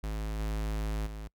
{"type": "tone with level steps", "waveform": "square", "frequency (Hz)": 53.2, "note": "G#1", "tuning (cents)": 42, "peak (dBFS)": [-33, -31, -39], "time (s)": [0.03, 1.28], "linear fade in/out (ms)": 10, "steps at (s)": [0.39, 1.06], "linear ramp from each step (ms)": 10, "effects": ["noise-tail reverb RT60 0.1 s tail -25 dB re dry"]}